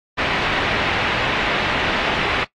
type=low-pass noise; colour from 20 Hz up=white; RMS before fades=-21 dBFS; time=0.17-2.45 s; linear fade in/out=20 ms; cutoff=2900 Hz; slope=24 dB/octave; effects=noise-tail reverb RT60 0.1 s tail -17 dB re dry + AAC 48 kbps